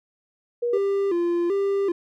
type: tone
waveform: sine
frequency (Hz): 478.6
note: A#4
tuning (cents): +46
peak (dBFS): -21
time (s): 0.62-0.78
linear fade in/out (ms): 10
type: tone with vibrato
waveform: triangle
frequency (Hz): 370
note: F#4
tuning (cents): 0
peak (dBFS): -18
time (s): 0.73-1.92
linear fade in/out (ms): 5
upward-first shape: square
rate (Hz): 1.3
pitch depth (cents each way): 120
effects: none